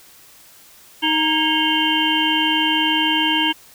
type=harmonic tone with a mistuned harmonic; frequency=311.1 Hz; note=D#4; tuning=in tune; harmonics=1 / 3 / 5 / 7 / 9 / 10; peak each=-22 / -22 / -26 / -27 / -21 / -21 dBFS; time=1.02-3.53 s; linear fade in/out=20 ms; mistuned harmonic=5; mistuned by=+79 cents; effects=white hiss -47 dBFS RMS until 3.74 s